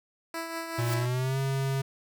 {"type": "tone with tremolo", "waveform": "10% pulse", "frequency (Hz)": 330, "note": "E4", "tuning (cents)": 2, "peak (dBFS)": -23, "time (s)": [0.34, 1.06], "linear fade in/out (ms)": 2, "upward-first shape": "triangle", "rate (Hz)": 5.3, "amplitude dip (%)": 50}
{"type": "noise with exponential growth", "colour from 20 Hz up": "white", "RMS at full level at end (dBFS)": -36, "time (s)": [0.6, 0.94], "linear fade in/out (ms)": 1, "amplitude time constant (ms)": 72}
{"type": "tone with pitch glide", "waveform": "square", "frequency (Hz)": [118.6, 135.45], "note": ["A#2", "C#3"], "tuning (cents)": [30, -40], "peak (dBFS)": -27, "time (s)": [0.78, 1.82], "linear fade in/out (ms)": 10, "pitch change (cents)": 230, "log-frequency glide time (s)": [0.94, 1.38]}
{"effects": []}